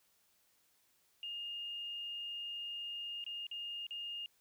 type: tone with dropouts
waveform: sine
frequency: 2832 Hz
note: F7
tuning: 23 cents sharp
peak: -40 dBFS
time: 1.23-4.26 s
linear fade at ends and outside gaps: 1 ms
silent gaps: 3.241-3.264 / 3.468-3.513 / 3.867-3.908 s
effects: white hiss -73 dBFS RMS until 4.4 s